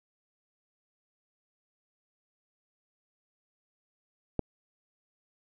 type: click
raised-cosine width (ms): 2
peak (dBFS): -14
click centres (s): 4.393
effects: none